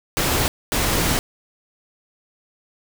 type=noise bursts at uneven times; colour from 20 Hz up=pink; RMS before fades=-20 dBFS; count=2; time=0.17-0.48 / 0.72-1.19 s; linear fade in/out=0 ms; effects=none